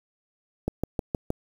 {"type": "click train", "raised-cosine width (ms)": 2, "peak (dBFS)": -12, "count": 5, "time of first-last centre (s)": [0.68, 1.304], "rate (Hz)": 6.41, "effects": ["7-bit"]}